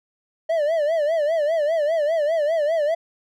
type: tone with vibrato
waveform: triangle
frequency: 622.3 Hz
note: D#5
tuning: in tune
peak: -16 dBFS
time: 0.49-2.95 s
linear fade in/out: 10 ms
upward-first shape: sine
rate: 5 Hz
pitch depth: 130 cents each way
effects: none